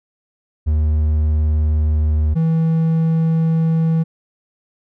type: tone pair in turn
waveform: triangle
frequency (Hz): 76.6 / 162.31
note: D#2 / E3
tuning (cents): -27 / -27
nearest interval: octave + minor second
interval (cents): 1300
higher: second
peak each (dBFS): -11 / -11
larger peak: neither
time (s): 0.66-2.35 / 2.35-4.04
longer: neither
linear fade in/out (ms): 20
effects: none